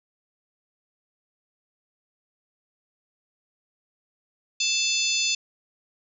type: harmonic tone with a mistuned harmonic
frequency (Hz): 880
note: A5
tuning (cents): 0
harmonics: 3 / 4 / 5 / 6 / 7 / 8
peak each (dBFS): -27 / -28 / -29 / -30 / -30 / -31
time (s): 4.6-5.35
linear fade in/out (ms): 5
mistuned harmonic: 6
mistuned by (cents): -92
effects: none